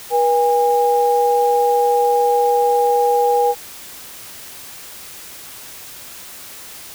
sine tone pair together, 482.3 / 814 Hz, B4 / G#5, -41 / -35 cents, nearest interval major sixth, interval 906 cents, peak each -15 dBFS, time 0.1-3.55 s, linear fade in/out 50 ms, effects white hiss -36 dBFS RMS until 6.94 s

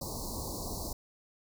pink band-stop noise, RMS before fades -38 dBFS, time 0.01-0.93 s, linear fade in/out 5 ms, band 1100 to 4100 Hz, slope 96 dB/octave, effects none

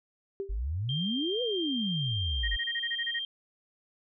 sine tone with exponential decay, 393.3 Hz, G4, 6 cents sharp, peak -28 dBFS, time 0.4-0.59 s, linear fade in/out 0 ms, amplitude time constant 41 ms
sine exponential two-way sweep, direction up then down, 43.91 to 508 to 43.91 Hz, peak -29 dBFS, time 0.49-2.57 s, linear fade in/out 10 ms, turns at 1.42 s
sine tone, 3178 Hz, G7, 23 cents sharp, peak -32 dBFS, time 0.89-3.25 s, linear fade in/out 2 ms
sine tone bursts, 1875 Hz, A#6, 10 cents sharp, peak -30 dBFS, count 10, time 2.43-3.193 s, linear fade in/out 10 ms, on 52 ms, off 27 ms
effects none

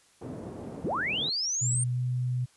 pink band-pass noise, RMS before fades -40 dBFS, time 0.21-1.3 s, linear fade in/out 10 ms, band 150 to 490 Hz, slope 12 dB/octave
sine linear sweep, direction up, 77.6 to 8870 Hz, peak -27 dBFS, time 0.84-1.84 s, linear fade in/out 5 ms
sine tone with pitch glide, 123.47 to 125.05 Hz, B2 to B2, 0 to +22 cents, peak -26 dBFS, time 1.61-2.46 s, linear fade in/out 20 ms, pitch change +22 cents, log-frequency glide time 1.93-1.99 s
effects white hiss -62 dBFS RMS until 2.56 s + resampled to 24000 Hz

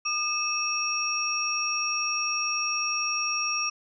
sine tone cluster, 1211 / 2604 / 5600 Hz, D#6 / E7 / F8, -47 / -22 / +4 cents, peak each -31 / -30 / -28 dBFS, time 0.05-3.7 s, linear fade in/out 10 ms, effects none

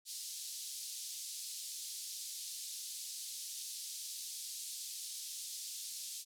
pink band-pass noise, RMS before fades -45 dBFS, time 0.05-6.25 s, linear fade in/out 50 ms, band 4100 to 12000 Hz, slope 24 dB/octave, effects none

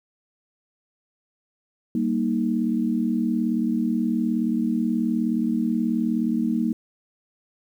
sine chord, Eb major, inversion first, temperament just, 194.45 / 233.3 / 311.1 Hz, G3 / Bb3 / Eb4, -14 / +2 / 0 cents, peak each -27 / -22 / -27 dBFS, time 1.95-6.73 s, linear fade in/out 2 ms, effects 9-bit

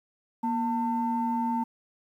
sine tone pair together, 237.6 / 897 Hz, A#3 / A5, +33 / +33 cents, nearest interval octave + major seventh, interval 2300 cents, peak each -27 dBFS, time 0.43-1.64 s, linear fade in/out 10 ms, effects tanh soft clip ceiling -18 dBFS + 10-bit

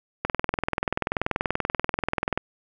click train, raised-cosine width 0.5 ms, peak -8 dBFS, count 45, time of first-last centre 0.25-2.376 s, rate 20.7 Hz, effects none

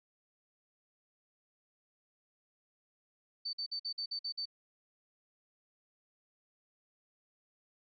sine tone bursts, 4553 Hz, C#8, 45 cents sharp, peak -35 dBFS, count 8, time 3.45-4.456 s, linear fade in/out 10 ms, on 82 ms, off 50 ms, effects none

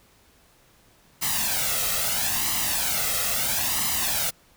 white noise with flanger, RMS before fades -25 dBFS, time 1.21-4.31 s, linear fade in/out 20 ms, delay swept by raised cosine 0.99 to 1.56 ms, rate 0.76 Hz, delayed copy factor +0.7, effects pink hiss -58 dBFS RMS until 4.56 s

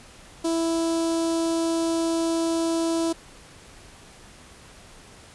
sawtooth tone with notch filter, 330 Hz, E4, 2 cents sharp, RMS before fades -24 dBFS, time 0.44-3.13 s, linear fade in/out 10 ms, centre 2000 Hz, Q 0.59, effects pink hiss -48 dBFS RMS until 5.34 s + resampled to 24000 Hz

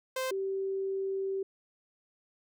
sawtooth / sine tone pair in turn, 520 / 387.2 Hz, C5 / G4, -11 / -21 cents, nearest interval perfect fourth, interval 510 cents, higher first, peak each -27 / -30 dBFS, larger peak first, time 0.16-0.31 / 0.31-1.43 s, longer second, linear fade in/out 5 ms, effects none

